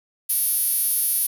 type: tone with high-pass filter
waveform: 5% pulse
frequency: 383.5 Hz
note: G4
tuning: 38 cents flat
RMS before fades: -22 dBFS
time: 0.29-1.27 s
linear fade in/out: 10 ms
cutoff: 11000 Hz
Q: 2.3
effects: 8-bit